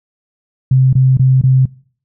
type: tone bursts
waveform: sine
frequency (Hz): 130.81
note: C3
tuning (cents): 0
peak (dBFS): -6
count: 4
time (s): 0.71-1.656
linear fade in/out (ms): 5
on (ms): 220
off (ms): 22
effects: noise-tail reverb RT60 0.5 s tail -23 dB re dry